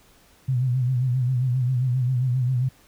sine tone with vibrato, 126.6 Hz, B2, 43 cents sharp, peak -19 dBFS, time 0.48-2.69 s, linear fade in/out 10 ms, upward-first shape sine, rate 7.5 Hz, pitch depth 76 cents each way, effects pink hiss -56 dBFS RMS until 2.87 s

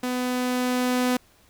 sawtooth tone with level ramp, 250.2 Hz, B3, 23 cents sharp, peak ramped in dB -21 to -16 dBFS, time 0.03-1.17 s, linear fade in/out 5 ms, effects pink hiss -58 dBFS RMS until 1.49 s

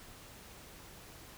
silence, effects pink hiss -53 dBFS RMS until 1.37 s

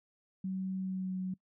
sine tone with pitch glide, 188.9 to 185.98 Hz, F#3 to F#3, +36 to +9 cents, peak -33 dBFS, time 0.44-1.34 s, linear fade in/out 5 ms, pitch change -27 cents, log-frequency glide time 0.79-1.17 s, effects noise-tail reverb RT60 0.1 s tail -23 dB re dry

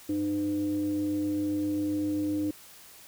sine tone with frequency modulation, 303.7 Hz, D#4, 42 cents flat, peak -26 dBFS, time 0.09-2.51 s, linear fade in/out 5 ms, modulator 205 Hz, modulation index 0.37, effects white hiss -51 dBFS RMS until 3.07 s

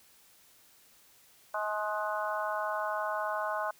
harmonic tone with a mistuned harmonic, 211.6 Hz, G#3, 33 cents sharp, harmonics 3 / 4 / 5 / 6 / 7, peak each -35 / -37 / -36 / -39 / -38 dBFS, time 1.54-3.71 s, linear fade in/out 5 ms, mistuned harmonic 6, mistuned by -24 cents, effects white hiss -61 dBFS RMS until 3.79 s

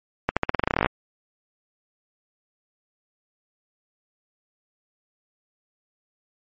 accelerating click train, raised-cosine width 0.5 ms, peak -4 dBFS, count 16, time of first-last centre 0.29-0.861 s, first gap 76 ms, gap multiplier 0.89, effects MP3 32 kbps

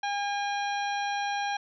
harmonic tone, 810 Hz, G#5, 43 cents flat, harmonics 1 / 2 / 3 / 4 / 5 / 7, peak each -29 / -35 / -39 / -41 / -43 / -46 dBFS, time 0.03-1.57 s, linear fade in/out 5 ms, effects none

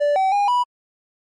triangle tone with pitch steps, 583 / 765 / 813 / 981 Hz, D5 / G5 / G#5 / B5, -13 / -42 / -37 / -12 cents, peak -13 dBFS, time 0-0.64 s, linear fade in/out 20 ms, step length 160 ms, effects MP3 48 kbps

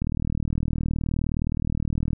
click train, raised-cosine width 5 ms, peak -13 dBFS, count 84, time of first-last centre 0.02-2.132 s, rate 39.3 Hz, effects none

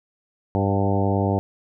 harmonic tone with a mistuned harmonic, 98.7 Hz, G2, 12 cents sharp, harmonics 1 / 2 / 3 / 4 / 5 / 6 / 7 / 8 / 9, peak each -22 / -25 / -27 / -28 / -29 / -30 / -30 / -31 / -32 dBFS, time 0.55-1.39 s, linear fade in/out 0 ms, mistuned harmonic 7, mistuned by +20 cents, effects none

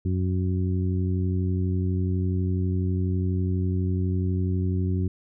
harmonic tone, 92.1 Hz, F#2, 7 cents flat, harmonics 1 / 2 / 3 / 4, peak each -23 / -29 / -33 / -35 dBFS, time 0.05-5.08 s, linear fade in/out 5 ms, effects none

